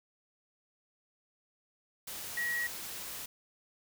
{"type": "tone in noise", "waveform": "sine", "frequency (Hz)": 1909, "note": "A#6", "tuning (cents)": 41, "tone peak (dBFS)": -31, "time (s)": [2.37, 2.67], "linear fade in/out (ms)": 5, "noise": "white", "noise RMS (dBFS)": -42, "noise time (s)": [2.07, 3.26], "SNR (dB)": 8, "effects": []}